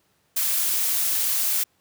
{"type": "noise", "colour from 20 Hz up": "blue", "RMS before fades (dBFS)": -23, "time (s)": [0.36, 1.64], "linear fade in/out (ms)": 10, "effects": ["pink hiss -66 dBFS RMS until 1.8 s", "high-pass 100 Hz 12 dB/octave"]}